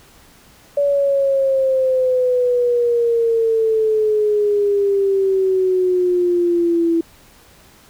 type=exponential sweep; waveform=sine; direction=down; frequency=573 to 331.1 Hz; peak=-13 dBFS; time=0.77-7.01 s; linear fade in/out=5 ms; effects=pink hiss -48 dBFS RMS until 7.89 s